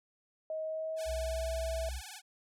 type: tone with pitch glide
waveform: sine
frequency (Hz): 631 to 653.3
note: D#5 to E5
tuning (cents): +24 to -16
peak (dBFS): -34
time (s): 0.5-1.89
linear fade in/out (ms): 2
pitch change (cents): +60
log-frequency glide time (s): 0.64-1.49
type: tone with vibrato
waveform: 5% pulse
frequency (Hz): 798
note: G5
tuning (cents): +31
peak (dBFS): -33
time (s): 0.96-2.22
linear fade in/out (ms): 50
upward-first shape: sine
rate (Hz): 20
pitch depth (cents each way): 160
type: tone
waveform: sine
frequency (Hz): 63.5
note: B1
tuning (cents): +49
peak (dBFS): -36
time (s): 1.05-2.02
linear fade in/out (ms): 50
effects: none